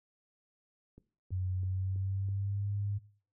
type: click train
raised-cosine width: 3 ms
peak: -40 dBFS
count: 5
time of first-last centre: 0.98-2.287 s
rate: 3.06 Hz
type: tone with pitch glide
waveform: sine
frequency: 92.5 to 101.46 Hz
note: F#2 to G#2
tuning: 0 to -40 cents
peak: -31 dBFS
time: 1.31-2.99 s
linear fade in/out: 20 ms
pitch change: +160 cents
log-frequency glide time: 1.56-2.71 s
effects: noise-tail reverb RT60 0.4 s tail -17 dB re dry